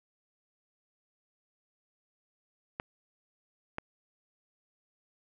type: clicks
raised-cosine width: 0.5 ms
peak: -19 dBFS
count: 2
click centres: 2.799 / 3.784 s
effects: none